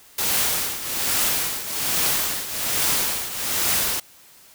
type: noise with tremolo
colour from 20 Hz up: white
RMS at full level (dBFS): -20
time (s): 0.18-4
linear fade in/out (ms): 5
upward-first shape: triangle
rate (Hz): 1.2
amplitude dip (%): 75
effects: white hiss -50 dBFS RMS until 4.54 s